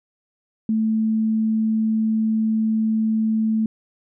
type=tone; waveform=sine; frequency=220 Hz; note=A3; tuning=in tune; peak=-17 dBFS; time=0.69-3.66 s; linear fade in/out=2 ms; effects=none